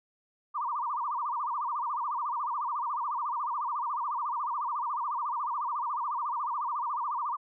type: tone with vibrato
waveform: sine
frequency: 1062 Hz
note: C6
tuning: 25 cents sharp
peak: -29 dBFS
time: 0.54-7.37 s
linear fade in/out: 20 ms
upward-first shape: sine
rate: 14 Hz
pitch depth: 240 cents each way
effects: none